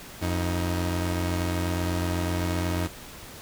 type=tone pair together; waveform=sawtooth; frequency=88.11 / 314.8 Hz; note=F2 / D#4; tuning=+16 / +20 cents; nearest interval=octave + minor seventh; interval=2204 cents; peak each=-22 / -27 dBFS; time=0.21-2.88 s; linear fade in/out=20 ms; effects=pink hiss -43 dBFS RMS until 3.41 s